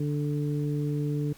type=harmonic tone; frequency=146.83 Hz; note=D3; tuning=in tune; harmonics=1 / 2 / 3; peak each=-27 / -32 / -36 dBFS; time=0-1.33 s; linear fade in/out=5 ms; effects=pink hiss -54 dBFS RMS until 1.37 s